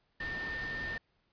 sine tone in noise, 1808 Hz, A6, 47 cents sharp, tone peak -36 dBFS, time 0.2-0.98 s, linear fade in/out 5 ms, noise pink, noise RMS -43 dBFS, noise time 0.2-0.98 s, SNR +4 dB, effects pink hiss -75 dBFS RMS until 1.32 s + resampled to 11025 Hz

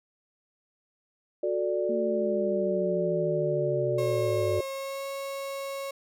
sine chord, D major, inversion first, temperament just, 367.1 / 440.5 / 587.3 Hz, F#4 / A4 / D5, -14 / +2 / 0 cents, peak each -29 / -32 / -28 dBFS, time 1.43-4.61 s, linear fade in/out 5 ms
sine linear sweep, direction down, 230.6 to 95.1 Hz, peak -31 dBFS, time 1.89-4.6 s, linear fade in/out 5 ms
35% pulse tone with pitch glide, 540 to 549.4 Hz, C#5 to C#5, -45 to -16 cents, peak -31 dBFS, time 3.98-5.91 s, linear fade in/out 5 ms, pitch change +29 cents, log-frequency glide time 4.66-5.07 s
effects none

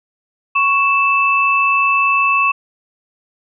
sine tone pair together, 1108.7 / 2637 Hz, C#6 / E7, 0 / 0 cents, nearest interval octave + minor third, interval 1500 cents, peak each -14 dBFS, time 0.55-2.52 s, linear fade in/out 10 ms, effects none

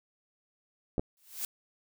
clicks, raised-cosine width 2 ms, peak -17 dBFS, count 2, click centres 0.981 / 0.995 s
blue noise with exponential growth, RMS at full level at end -32 dBFS, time 1.17-1.45 s, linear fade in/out 1 ms, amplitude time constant 59 ms
effects none

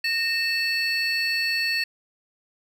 triangle tone cluster, 1843 / 2636 / 4423 Hz, A#6 / E7 / C#8, -20 / -1 / -5 cents, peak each -25 dBFS, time 0.04-1.84 s, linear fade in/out 5 ms, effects none

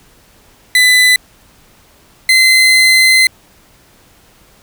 30% pulse tone pair in turn, 2002 / 2057 Hz, B6 / C7, +23 / -30 cents, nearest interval unison, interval 47 cents, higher second, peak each -3 dBFS, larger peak neither, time 0.75-1.16 / 2.29-3.27 s, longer second, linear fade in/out 2 ms, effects pink hiss -47 dBFS RMS until 4.62 s

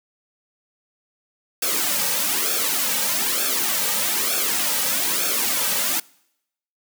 white noise with flanger, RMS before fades -22 dBFS, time 1.62-6 s, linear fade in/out 5 ms, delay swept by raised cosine 1 to 2.9 ms, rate 1.1 Hz, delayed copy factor -0.75, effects noise-tail reverb RT60 0.8 s tail -25 dB re dry + high-pass 200 Hz 12 dB/octave

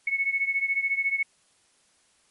sine beating tone pair, 2200 / 2214 Hz, C#7 / C#7, -14 / -3 cents, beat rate 14 Hz, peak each -25 / -28 dBFS, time 0.07-1.23 s, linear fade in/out 5 ms, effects white hiss -64 dBFS RMS until 2.3 s + MP3 48 kbps

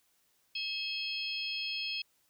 harmonic tone with a mistuned harmonic, 860 Hz, A5, 40 cents flat, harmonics 3 / 4 / 5 / 6, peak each -38 / -39 / -40 / -41 dBFS, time 0.55-2.02 s, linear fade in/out 5 ms, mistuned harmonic 4, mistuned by -98 cents, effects white hiss -72 dBFS RMS until 2.29 s

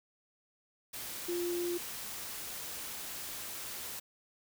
sine tone in noise, 349.2 Hz, F4, in tune, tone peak -32 dBFS, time 1.28-1.78 s, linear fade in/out 10 ms, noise white, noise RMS -42 dBFS, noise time 0.93-4 s, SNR +7 dB, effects none

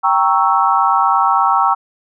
sine chord, G diminished seventh, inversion none, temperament equal, 784 / 932.3 / 1108.7 / 1318.5 Hz, G5 / Bb5 / Db6 / Fb6, 0 / 0 / 0 / 0 cents, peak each -16 dBFS, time 0.03-1.75 s, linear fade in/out 20 ms, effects none

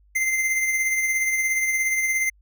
square tone with tremolo, 2082 Hz, C7, 9 cents flat, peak -19 dBFS, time 0.15-2.3 s, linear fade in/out 10 ms, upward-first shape triangle, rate 17 Hz, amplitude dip 45%, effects added 50 Hz sine -54 dBFS peak until 2.41 s

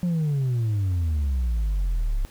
sine exponential sweep, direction down, 180.6 to 33 Hz, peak -18 dBFS, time 0.03-2.25 s, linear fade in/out 0 ms, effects tanh soft clip ceiling -20 dBFS + pink hiss -51 dBFS RMS until 2.3 s

